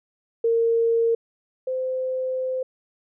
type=tone pair in turn; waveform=sine; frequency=459.9 / 516.2 Hz; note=A#4 / C5; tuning=-23 / -23 cents; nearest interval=major second; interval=200 cents; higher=second; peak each=-17 / -23 dBFS; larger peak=first; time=0.44-1.15 / 1.67-2.63 s; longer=second; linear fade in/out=5 ms; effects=none